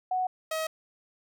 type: tone pair in turn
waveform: sine / sawtooth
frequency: 740 / 635.9 Hz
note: F#5 / D#5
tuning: 0 / +38 cents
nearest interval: minor third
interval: 262 cents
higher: first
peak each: -25 dBFS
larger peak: neither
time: 0.11-0.27 / 0.51-0.67 s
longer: neither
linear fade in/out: 5 ms
effects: none